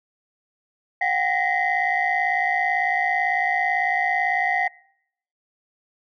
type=tone cluster; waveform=sine; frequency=724 / 782 / 1878 / 2032 Hz; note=F#5 / G5 / A#6 / B6; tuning=-38 / -4 / +12 / +49 cents; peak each=-24 / -25 / -24 / -24 dBFS; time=1.01-4.68 s; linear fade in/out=5 ms; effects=noise-tail reverb RT60 0.7 s tail -24 dB re dry + tanh soft clip ceiling -11 dBFS